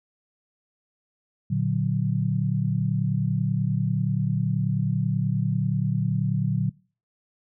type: chord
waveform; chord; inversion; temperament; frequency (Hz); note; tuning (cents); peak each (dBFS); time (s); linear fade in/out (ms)
sine; Bb augmented; none; equal; 116.54 / 146.83 / 185; Bb2 / D3 / F#3; 0 / 0 / 0; -26 / -25 / -26; 1.5-6.7; 10
effects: noise-tail reverb RT60 0.4 s tail -24 dB re dry